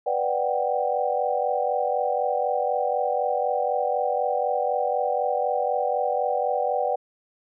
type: chord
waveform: sine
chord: G major seventh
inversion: first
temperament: equal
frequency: 493.9 / 587.3 / 740 / 784 Hz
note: B4 / D5 / F#5 / G5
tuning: 0 / 0 / 0 / 0 cents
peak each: -27 dBFS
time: 0.06-6.96 s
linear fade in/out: 10 ms
effects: none

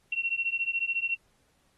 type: beating tone pair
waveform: sine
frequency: 2721 / 2735 Hz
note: F7 / F7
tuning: -46 / -37 cents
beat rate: 14 Hz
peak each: -30 dBFS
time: 0.12-1.16 s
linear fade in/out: 5 ms
effects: pink hiss -69 dBFS RMS until 1.77 s + AAC 32 kbps

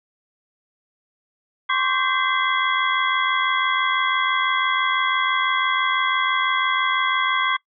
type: tone cluster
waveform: sine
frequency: 1050 / 1136 / 1564 / 2048 / 3324 Hz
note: C6 / C#6 / G6 / C7 / G#7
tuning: +6 / +42 / -4 / -38 / +1 cents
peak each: -24 / -24 / -25 / -23 / -27 dBFS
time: 1.69-7.57 s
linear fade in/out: 10 ms
effects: noise-tail reverb RT60 0.1 s tail -23 dB re dry

